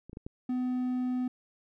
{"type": "clicks", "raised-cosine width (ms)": 3, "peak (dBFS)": [-33, -31, -27, -26], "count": 4, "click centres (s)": [0.096, 0.131, 0.171, 0.265]}
{"type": "tone", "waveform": "triangle", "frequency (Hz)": 251.6, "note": "B3", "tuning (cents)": 32, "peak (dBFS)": -26, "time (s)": [0.49, 1.28], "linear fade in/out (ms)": 5}
{"effects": []}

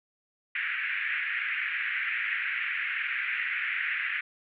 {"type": "band-pass noise", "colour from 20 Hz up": "pink", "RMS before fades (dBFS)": -31, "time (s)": [0.55, 4.21], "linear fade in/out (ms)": 5, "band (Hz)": [1600, 2500], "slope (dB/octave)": 48, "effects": []}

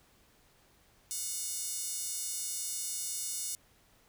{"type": "tone with high-pass filter", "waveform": "5% pulse", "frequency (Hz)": 726, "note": "F#5", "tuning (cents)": -33, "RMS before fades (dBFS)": -37, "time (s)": [1.11, 3.55], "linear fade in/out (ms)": 0, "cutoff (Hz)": 7900, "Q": 0.81, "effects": ["pink hiss -65 dBFS RMS until 4.08 s"]}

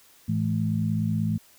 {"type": "tone cluster", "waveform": "sine", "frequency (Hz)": [108.8, 165.3, 215.4], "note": ["A2", "E3", "A3"], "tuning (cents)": [-19, 5, -37], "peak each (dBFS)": -27, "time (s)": [0.28, 1.38], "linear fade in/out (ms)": 10, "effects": ["white hiss -56 dBFS RMS until 1.58 s"]}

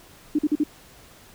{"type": "tone bursts", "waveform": "sine", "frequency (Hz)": 299.7, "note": "D4", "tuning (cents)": 35, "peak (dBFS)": -17, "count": 4, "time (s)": [0.35, 0.637], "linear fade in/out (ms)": 5, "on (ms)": 38, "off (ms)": 45, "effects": ["pink hiss -50 dBFS RMS until 1.34 s"]}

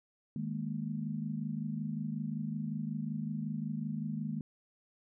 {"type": "chord", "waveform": "sine", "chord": "D# suspended fourth", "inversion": "none", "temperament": "equal", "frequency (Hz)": [155.56, 207.7, 233.1], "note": ["D#3", "G#3", "A#3"], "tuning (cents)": [0, 0, 0], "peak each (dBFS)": [-38, -38, -39], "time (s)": [0.36, 4.41], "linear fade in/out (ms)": 2, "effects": []}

